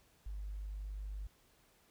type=tone; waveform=sine; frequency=50.4 Hz; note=G1; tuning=49 cents sharp; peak=-39 dBFS; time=0.26-1.27 s; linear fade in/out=5 ms; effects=tanh soft clip ceiling -35 dBFS + pink hiss -69 dBFS RMS until 1.9 s